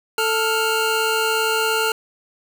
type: tone pair together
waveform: 25% pulse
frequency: 441.9 / 1403 Hz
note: A4 / F6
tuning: +7 / +8 cents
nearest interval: octave + minor sixth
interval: 2001 cents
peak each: -17 dBFS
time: 0.18-1.92 s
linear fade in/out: 2 ms
effects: none